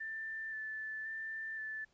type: tone with vibrato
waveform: sine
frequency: 1764 Hz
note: A6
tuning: 4 cents sharp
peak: -39 dBFS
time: 0-1.85 s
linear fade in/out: 10 ms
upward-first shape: square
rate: 0.95 Hz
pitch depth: 14 cents each way
effects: pink hiss -73 dBFS RMS until 1.93 s + resampled to 16000 Hz